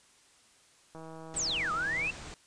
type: click train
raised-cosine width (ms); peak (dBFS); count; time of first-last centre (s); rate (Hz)
1; -33; 182; 0.95-2.074; 161
type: low-pass noise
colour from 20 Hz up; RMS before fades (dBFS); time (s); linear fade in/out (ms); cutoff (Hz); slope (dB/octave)
pink; -45; 1.34-2.34; 0; 8900; 96
type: exponential two-way sweep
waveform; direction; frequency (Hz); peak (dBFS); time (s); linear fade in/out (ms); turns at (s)
sine; down then up; 8640 to 1207 to 2745; -29; 1.36-2.11; 10; 1.72
effects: white hiss -62 dBFS RMS until 2.46 s + resampled to 22050 Hz